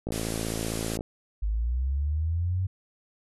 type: click train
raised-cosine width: 2 ms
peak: -18 dBFS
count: 53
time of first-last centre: 0.07-1.009 s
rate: 55.4 Hz
type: low-pass noise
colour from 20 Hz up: white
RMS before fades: -38 dBFS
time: 0.12-0.97 s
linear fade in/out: 0 ms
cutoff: 12000 Hz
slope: 96 dB/octave
type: linear sweep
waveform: sine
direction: up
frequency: 50.1 to 95.3 Hz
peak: -24 dBFS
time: 1.42-2.67 s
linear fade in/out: 10 ms
effects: none